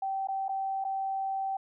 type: tone with dropouts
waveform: sine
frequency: 775 Hz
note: G5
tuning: 20 cents flat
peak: -29 dBFS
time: 0.02-1.57 s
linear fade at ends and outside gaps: 5 ms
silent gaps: 0.273-0.285 / 0.483-0.491 / 0.842-0.848 s
effects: none